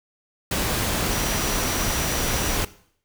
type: tone in noise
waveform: sine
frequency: 5840 Hz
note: F#8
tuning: 24 cents flat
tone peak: -34 dBFS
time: 1.11-2.57 s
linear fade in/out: 5 ms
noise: pink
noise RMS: -24 dBFS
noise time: 0.51-2.65 s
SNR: -13 dB
effects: noise-tail reverb RT60 0.6 s tail -18 dB re dry